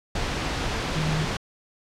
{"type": "tone in noise", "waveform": "sine", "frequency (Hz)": 155.56, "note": "D#3", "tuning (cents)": 0, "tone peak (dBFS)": -24, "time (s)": [0.96, 1.25], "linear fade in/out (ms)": 5, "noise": "pink", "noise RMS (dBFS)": -27, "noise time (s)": [0.15, 1.37], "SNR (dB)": 0, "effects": ["low-pass 5000 Hz 12 dB/octave"]}